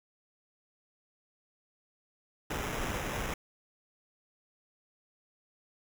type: noise with sample-and-hold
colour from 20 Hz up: pink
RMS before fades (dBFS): -35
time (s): 2.5-3.34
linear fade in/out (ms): 5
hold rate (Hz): 4410
effects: none